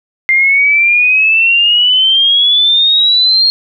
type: exponential sweep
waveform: sine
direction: up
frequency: 2093 to 4261 Hz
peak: -6 dBFS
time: 0.29-3.5 s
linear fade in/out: 0 ms
effects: none